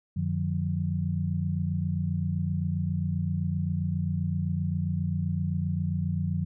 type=tone cluster; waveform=sine; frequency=92.6 / 151.6 / 179.2 Hz; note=F#2 / D#3 / F3; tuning=+2 / -45 / +45 cents; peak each=-30 dBFS; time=0.16-6.45 s; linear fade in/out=10 ms; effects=none